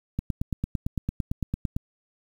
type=click train; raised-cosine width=5 ms; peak=-14 dBFS; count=15; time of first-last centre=0.19-1.765 s; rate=8.89 Hz; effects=8-bit